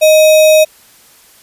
sine tone with sample-and-hold, 622.3 Hz, D#5, in tune, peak -3 dBFS, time 0.01-0.65 s, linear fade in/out 20 ms, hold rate 3150 Hz, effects white hiss -44 dBFS RMS until 1.42 s + resampled to 32000 Hz

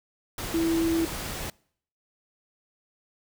sine tone in noise, 329.6 Hz, E4, in tune, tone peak -22 dBFS, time 0.54-1.05 s, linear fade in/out 2 ms, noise pink, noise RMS -34 dBFS, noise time 0.38-1.5 s, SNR +9 dB, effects noise-tail reverb RT60 0.6 s tail -25 dB re dry

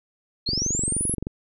sine linear sweep, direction up, 4122 to 11175 Hz, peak -23 dBFS, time 0.46-1.15 s, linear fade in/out 10 ms
click train, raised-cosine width 3 ms, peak -16 dBFS, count 19, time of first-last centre 0.49-1.269 s, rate 23.1 Hz
effects none

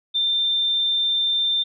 sine tone, 3583 Hz, A7, 31 cents sharp, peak -18 dBFS, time 0.14-1.64 s, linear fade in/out 20 ms, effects none

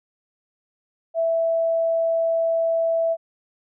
sine tone, 660 Hz, E5, 2 cents sharp, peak -18 dBFS, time 1.14-3.17 s, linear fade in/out 50 ms, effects none

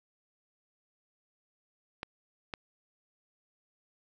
clicks, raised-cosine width 0.3 ms, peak -20 dBFS, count 2, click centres 2.031 / 2.538 s, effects none

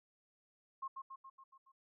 sine tone with echo, 1072 Hz, C6, 42 cents sharp, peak -39 dBFS, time 0.82-0.88 s, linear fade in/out 10 ms, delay 140 ms, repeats 6, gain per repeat -4 dB, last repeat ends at 1.72 s, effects none

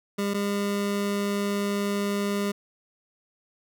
25% pulse tone pair in turn, 201.3 / 202.2 Hz, G3 / G#3, +46 / -46 cents, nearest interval unison, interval 8 cents, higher second, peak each -21 dBFS, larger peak neither, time 0.18-0.34 / 0.34-2.52 s, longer second, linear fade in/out 10 ms, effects none

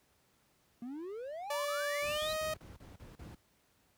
triangle exponential sweep, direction up, 230.4 to 4123 Hz, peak -38 dBFS, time 0.82-2.33 s, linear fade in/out 2 ms
sawtooth tone with pitch glide, 580 to 625.2 Hz, D5 to D#5, -22 to +8 cents, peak -30 dBFS, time 1.5-2.54 s, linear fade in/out 5 ms, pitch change +130 cents, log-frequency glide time 2.01-2.31 s
brown noise bursts, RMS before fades -47 dBFS, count 7, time 2.02-3.35 s, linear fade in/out 5 ms, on 160 ms, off 35 ms
effects pink hiss -71 dBFS RMS until 3.97 s + high-pass 60 Hz 12 dB/octave

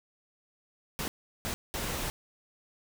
pink noise bursts at uneven times, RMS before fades -34 dBFS, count 3, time 0.99-1.08 / 1.45-1.54 / 1.74-2.1 s, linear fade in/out 0 ms, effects none

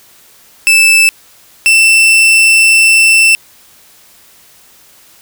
40% pulse tone pair in turn, 2637 / 2672 Hz, E7 / E7, 0 / +23 cents, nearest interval unison, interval 23 cents, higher second, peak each -3 dBFS, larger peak neither, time 0.67-1.09 / 1.66-3.35 s, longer second, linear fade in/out 0 ms, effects white hiss -43 dBFS RMS until 5.21 s

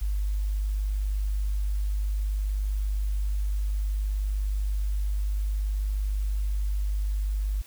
sine tone, 50.3 Hz, G1, 45 cents sharp, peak -24 dBFS, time 0.01-7.62 s, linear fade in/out 10 ms, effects white hiss -52 dBFS RMS until 7.66 s

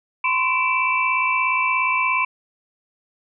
sine tone cluster, 1022 / 1079 / 2328 / 2662 Hz, C6 / C#6 / D7 / E7, -41 / -47 / -16 / +16 cents, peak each -21 / -29 / -21 / -25 dBFS, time 0.24-2.25 s, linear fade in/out 5 ms, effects none

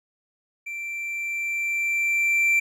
triangle tone with level ramp, 2349 Hz, D7, in tune, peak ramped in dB -29 to -15 dBFS, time 0.66-2.6 s, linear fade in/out 10 ms, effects none

